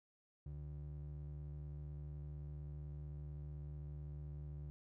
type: ring-modulated tone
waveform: triangle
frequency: 108 Hz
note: A2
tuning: 32 cents flat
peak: -40 dBFS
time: 0.46-4.7 s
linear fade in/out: 0 ms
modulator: 37.9 Hz
effects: none